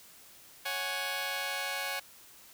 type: chord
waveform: 10% pulse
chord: C# suspended fourth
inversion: none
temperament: just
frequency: 554.4 / 739.2 / 831.5 Hz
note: C#5 / F#5 / G#5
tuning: 0 / -2 / +2 cents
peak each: -30 dBFS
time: 0.65-2 s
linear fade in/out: 10 ms
effects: white hiss -55 dBFS RMS until 2.53 s